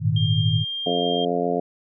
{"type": "chord", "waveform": "sine", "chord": "Ab suspended second", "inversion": "none", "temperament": "equal", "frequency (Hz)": [103.83, 116.54, 155.56], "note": ["Ab2", "Bb2", "Eb3"], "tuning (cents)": [0, 0, 0], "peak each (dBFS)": -22, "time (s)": [0, 0.65], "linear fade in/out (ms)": 50}
{"type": "tone", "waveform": "sine", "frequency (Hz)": 3200, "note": "G7", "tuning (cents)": 35, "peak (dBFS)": -26, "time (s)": [0.16, 1.25], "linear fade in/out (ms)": 5}
{"type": "harmonic tone", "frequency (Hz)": 87.31, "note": "F2", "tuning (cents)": 0, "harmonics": [2, 3, 4, 5, 6, 7, 8], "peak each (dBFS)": [-30, -28, -31, -25, -30, -30, -26], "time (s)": [0.86, 1.6], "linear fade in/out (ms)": 5}
{"effects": []}